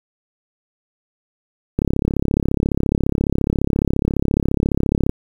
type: click train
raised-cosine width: 3 ms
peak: -4 dBFS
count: 115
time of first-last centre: 1.79-5.094 s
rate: 34.5 Hz
effects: 7-bit